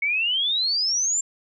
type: exponential sweep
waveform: sine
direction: up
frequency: 2200 to 7430 Hz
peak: -20 dBFS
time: 0.02-1.21 s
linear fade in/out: 5 ms
effects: none